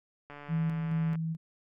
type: click train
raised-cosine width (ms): 0.5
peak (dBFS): -31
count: 125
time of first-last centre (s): 0.3-1.155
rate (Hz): 145
type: tone with tremolo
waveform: sine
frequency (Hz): 162.3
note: E3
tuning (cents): -27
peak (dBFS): -26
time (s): 0.48-1.37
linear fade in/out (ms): 50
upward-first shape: square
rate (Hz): 2.3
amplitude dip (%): 35
effects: none

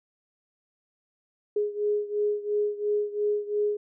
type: beating tone pair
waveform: sine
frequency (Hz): 415.3 / 418.2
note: G#4 / G#4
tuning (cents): 0 / +12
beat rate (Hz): 2.9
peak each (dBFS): -26 / -29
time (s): 1.56-3.77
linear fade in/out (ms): 5
effects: none

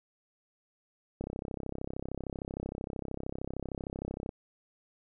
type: click train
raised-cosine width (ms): 2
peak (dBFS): -23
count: 103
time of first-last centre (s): 1.21-4.292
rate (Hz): 33.1
effects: none

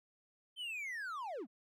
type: linear sweep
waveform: triangle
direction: down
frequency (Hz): 3136 to 185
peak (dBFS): -38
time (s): 0.56-1.47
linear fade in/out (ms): 50
effects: none

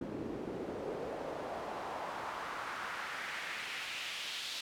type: noise with band-pass filter sweep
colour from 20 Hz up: pink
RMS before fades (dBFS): -41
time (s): 0.01-4.61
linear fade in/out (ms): 5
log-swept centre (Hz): 280 to 3800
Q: 1.8
effects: none

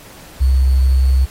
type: tone with sample-and-hold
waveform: sine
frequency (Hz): 65.7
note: C2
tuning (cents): +8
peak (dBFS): -9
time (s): 0.4-1.26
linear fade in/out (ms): 20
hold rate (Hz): 4410
effects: pink hiss -40 dBFS RMS until 1.3 s + AAC 48 kbps

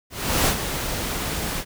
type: noise with ADSR envelope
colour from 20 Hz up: pink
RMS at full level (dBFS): -18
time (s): 0.1-1.65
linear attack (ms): 370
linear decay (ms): 79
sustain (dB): -9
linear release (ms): 62
effects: none

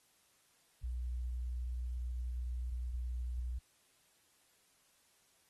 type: tone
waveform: sine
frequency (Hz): 61.1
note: B1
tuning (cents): -18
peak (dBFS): -36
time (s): 0.83-3.59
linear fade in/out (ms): 10
effects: white hiss -71 dBFS RMS until 5.49 s + AAC 32 kbps

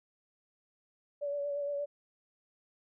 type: tone with vibrato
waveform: sine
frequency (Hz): 573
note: D5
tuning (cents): -43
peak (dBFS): -32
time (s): 1.21-1.86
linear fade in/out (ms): 20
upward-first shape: sine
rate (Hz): 8.6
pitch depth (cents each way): 25
effects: none

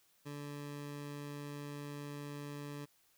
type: tone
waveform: 20% pulse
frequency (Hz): 144.8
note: D3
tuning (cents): -24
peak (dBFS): -38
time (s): 0.25-2.86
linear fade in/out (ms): 20
effects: white hiss -71 dBFS RMS until 3.17 s

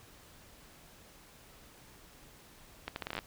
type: accelerating click train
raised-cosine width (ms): 0.3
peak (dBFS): -20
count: 10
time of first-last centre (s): 2.88-3.189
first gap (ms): 81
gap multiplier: 0.76
effects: pink hiss -57 dBFS RMS until 3.26 s

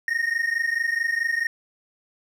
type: tone pair together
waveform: triangle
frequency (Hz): 1840.1 / 1864.7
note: A#6 / A#6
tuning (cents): -23 / 0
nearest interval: unison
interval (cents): 23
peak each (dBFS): -23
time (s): 0.08-1.47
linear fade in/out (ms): 2
effects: none

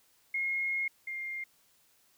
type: tone pair in turn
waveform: sine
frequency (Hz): 2152 / 2116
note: C7 / C7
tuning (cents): +48 / +19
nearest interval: unison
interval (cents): 29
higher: first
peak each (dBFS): -29 / -35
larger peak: first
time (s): 0.34-0.88 / 1.07-1.44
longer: first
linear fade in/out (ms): 5
effects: white hiss -67 dBFS RMS until 2.17 s

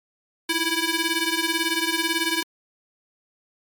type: ring-modulated tone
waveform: 10% pulse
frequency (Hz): 659.3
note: E5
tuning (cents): 0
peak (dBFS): -10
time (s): 0.49-2.43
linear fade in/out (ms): 5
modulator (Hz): 998
effects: MP3 96 kbps

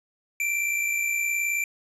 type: tone pair together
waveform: square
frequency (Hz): 2346 / 2405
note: D7 / D7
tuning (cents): -2 / +41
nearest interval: unison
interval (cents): 43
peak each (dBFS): -25 / -33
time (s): 0.4-1.64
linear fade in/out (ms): 2
effects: resampled to 32000 Hz + 10-bit

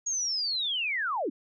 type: linear sweep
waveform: sine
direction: down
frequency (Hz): 6690 to 226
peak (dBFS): -27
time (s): 0.06-1.3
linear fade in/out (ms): 10
effects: none

